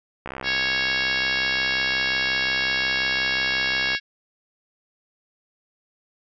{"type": "click train", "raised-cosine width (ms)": 0.5, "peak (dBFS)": -16, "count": 243, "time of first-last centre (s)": [0.26, 3.949], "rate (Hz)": 65.6}
{"type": "harmonic tone", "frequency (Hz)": 553, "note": "C#5", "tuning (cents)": -4, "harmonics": [3, 4, 5, 6, 7, 8, 9, 10], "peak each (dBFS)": [-25, -27, -29, -31, -32, -33, -34, -35], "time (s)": [0.43, 4], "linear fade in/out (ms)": 50}
{"effects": []}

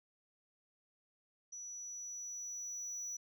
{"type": "tone with level ramp", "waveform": "sine", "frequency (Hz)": 5900, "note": "F#8", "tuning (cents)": -6, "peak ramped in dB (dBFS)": [-44, -37], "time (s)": [1.52, 3.17], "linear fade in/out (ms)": 10, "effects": ["tanh soft clip ceiling -39 dBFS"]}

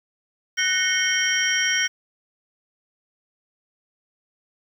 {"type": "tone cluster", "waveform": "sine", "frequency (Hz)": [1492, 1846, 2186, 3127, 5650], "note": ["F#6", "A#6", "C#7", "G7", "F8"], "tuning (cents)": [14, -17, -25, -5, 19], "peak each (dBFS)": -25, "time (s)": [0.57, 1.88], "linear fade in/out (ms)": 20, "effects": ["tanh soft clip ceiling -9 dBFS", "8-bit"]}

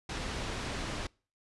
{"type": "low-pass noise", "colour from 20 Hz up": "pink", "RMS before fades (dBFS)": -37, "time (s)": [0.09, 1.07], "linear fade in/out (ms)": 5, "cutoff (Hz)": 5700, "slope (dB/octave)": 12, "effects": ["noise-tail reverb RT60 0.4 s tail -26 dB re dry", "resampled to 24000 Hz"]}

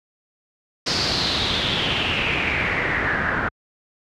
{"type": "noise with low-pass filter sweep", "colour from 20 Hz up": "pink", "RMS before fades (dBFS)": -22, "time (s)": [0.86, 3.49], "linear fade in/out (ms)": 10, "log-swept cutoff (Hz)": [5000, 1500], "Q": 5.1, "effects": ["high-pass 60 Hz 12 dB/octave"]}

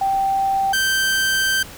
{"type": "tone pair in turn", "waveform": ["sine", "sawtooth"], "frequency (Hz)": [780, 1560], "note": ["G5", "G6"], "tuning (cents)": [-9, -9], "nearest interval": "octave", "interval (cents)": 1200, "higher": "second", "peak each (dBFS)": [-16, -13], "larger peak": "second", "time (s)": [[0.01, 0.73], [0.73, 1.63]], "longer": "second", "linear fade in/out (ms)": 5, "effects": ["pink hiss -38 dBFS RMS until 1.77 s"]}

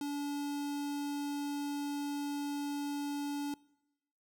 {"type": "tone with notch filter", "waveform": "square", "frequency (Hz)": 287.6, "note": "D4", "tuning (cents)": -36, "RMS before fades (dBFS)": -37, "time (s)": [0.01, 3.54], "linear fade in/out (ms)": 2, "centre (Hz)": 1800, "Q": 1.4, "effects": ["noise-tail reverb RT60 0.9 s tail -23 dB re dry"]}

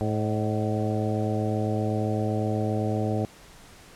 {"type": "harmonic tone with a mistuned harmonic", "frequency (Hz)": 107.8, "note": "A2", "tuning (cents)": -35, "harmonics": [1, 2, 3, 4, 5, 6, 7], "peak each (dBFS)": [-27, -30, -32, -33, -34, -35, -35], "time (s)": [0.01, 3.25], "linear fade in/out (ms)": 0, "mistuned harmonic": 6, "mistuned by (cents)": -49, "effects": ["pink hiss -50 dBFS RMS until 3.95 s", "low-pass 11000 Hz 12 dB/octave"]}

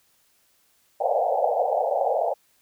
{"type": "band-pass noise", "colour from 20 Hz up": "white", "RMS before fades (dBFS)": -23, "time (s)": [1, 2.34], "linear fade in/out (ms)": 10, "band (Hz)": [480, 820], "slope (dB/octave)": 96, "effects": ["white hiss -64 dBFS RMS until 2.61 s"]}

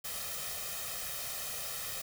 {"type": "noise with comb filter", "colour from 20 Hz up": "white", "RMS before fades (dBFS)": -39, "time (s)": [0.04, 2.02], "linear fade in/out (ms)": 10, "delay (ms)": 1.6, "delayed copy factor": 0.75, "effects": []}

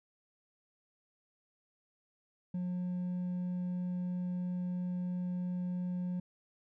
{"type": "tone with hard clipping", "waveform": "sine", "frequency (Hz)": 179.7, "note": "F3", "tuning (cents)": 50, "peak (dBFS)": -34, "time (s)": [2.54, 6.2], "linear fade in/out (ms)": 5, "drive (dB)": 2, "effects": []}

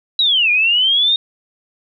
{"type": "linear two-way sweep", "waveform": "sine", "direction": "down then up", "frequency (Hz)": [3951, 2400, 3725], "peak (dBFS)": -11, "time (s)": [0.19, 1.16], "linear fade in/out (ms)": 2, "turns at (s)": 0.51, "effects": []}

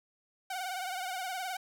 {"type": "tone with vibrato", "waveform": "sawtooth", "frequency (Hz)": 743, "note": "F#5", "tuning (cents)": 7, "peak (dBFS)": -31, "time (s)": [0.5, 1.57], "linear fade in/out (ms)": 5, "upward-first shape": "triangle", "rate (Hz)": 19, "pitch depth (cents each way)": 88, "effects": []}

